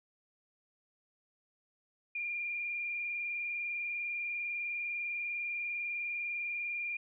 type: tone with vibrato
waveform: sine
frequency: 2399 Hz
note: D7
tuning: 36 cents sharp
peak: -34 dBFS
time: 2.15-6.97 s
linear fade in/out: 5 ms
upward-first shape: sine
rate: 20 Hz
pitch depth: 35 cents each way
effects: none